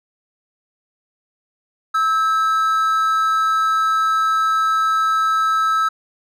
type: tone pair together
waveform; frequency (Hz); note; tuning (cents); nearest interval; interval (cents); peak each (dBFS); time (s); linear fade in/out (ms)
triangle; 1303.4 / 1596; E6 / G6; -20 / +31; major third; 351; -13 / -25; 1.94-5.89; 10
effects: none